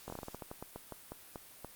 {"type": "slowing click train", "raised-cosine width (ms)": 1, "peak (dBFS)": -28, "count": 16, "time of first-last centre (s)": [0.08, 1.647], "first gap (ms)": 20, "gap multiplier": 1.21, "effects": ["white hiss -55 dBFS RMS until 1.75 s", "Opus 48 kbps"]}